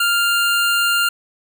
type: tone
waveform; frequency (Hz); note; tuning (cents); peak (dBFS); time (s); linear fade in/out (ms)
25% pulse; 1398; F6; +1; -11; 0-1.09; 5
effects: none